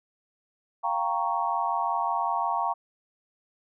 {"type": "chord", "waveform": "sine", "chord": "G half-diminished seventh", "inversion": "third", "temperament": "equal", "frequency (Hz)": [698.5, 784, 932.3, 1108.7], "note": ["F5", "G5", "Bb5", "Db6"], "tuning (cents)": [0, 0, 0, 0], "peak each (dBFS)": [-31, -31, -28, -30], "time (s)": [0.83, 2.74], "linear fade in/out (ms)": 20, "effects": []}